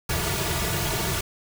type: noise with comb filter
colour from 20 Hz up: pink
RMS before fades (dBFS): -26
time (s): 0.09-1.21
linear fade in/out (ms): 5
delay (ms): 3.8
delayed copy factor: -0.95
effects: none